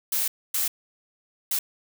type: noise bursts at uneven times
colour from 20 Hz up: blue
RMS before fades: -25 dBFS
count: 3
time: 0.12-0.28 / 0.54-0.68 / 1.51-1.59 s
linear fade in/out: 5 ms
effects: none